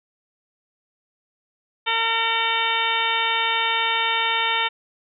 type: harmonic tone with a mistuned harmonic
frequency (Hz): 455.8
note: A#4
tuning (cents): -39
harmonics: 1 / 2 / 3 / 4 / 5 / 6 / 7 / 8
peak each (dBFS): -35 / -25 / -28 / -28 / -26 / -30 / -27 / -27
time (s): 1.86-4.69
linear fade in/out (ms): 20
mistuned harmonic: 7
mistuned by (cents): -71
effects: none